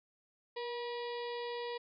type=harmonic tone with a mistuned harmonic; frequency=482.7 Hz; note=B4; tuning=40 cents flat; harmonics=1 / 2 / 4 / 5 / 6 / 7 / 8 / 9 / 10; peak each=-39 / -44 / -49 / -54 / -54 / -54 / -54 / -58 / -55 dBFS; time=0.56-1.78 s; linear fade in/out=10 ms; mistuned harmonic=1; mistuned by=-23 cents; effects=none